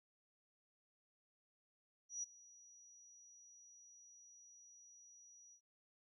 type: tone with ADSR envelope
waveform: sine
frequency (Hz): 5820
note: F#8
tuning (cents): -29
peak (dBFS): -39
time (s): 2.09-5.61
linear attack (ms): 140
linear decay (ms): 16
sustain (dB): -21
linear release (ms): 81
effects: none